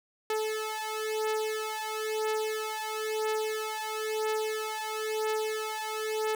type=beating tone pair; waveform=sawtooth; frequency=433.6 / 434.6 Hz; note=A4 / A4; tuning=-25 / -21 cents; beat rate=1 Hz; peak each=-29 dBFS; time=0.3-6.35 s; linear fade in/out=2 ms; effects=none